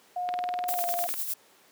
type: tone with pitch glide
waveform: sine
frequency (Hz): 718 to 699.2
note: F5 to F5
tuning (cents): +48 to +2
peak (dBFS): -28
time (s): 0.16-1.07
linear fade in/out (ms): 5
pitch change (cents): -46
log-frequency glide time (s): 0.75-0.82
type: click train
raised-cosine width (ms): 0.3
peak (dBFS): -19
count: 18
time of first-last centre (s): 0.29-1.14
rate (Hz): 20
type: noise with tremolo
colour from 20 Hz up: violet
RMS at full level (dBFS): -30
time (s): 0.68-1.34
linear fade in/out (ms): 5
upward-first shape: sine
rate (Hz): 9.9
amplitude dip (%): 55
effects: pink hiss -58 dBFS RMS until 1.71 s + high-pass 300 Hz 12 dB/octave